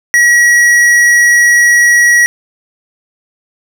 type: tone with hard clipping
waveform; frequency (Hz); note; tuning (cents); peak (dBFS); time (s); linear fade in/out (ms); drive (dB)
sine; 1916; A#6; +47; -6; 0.14-2.26; 0; 11
effects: none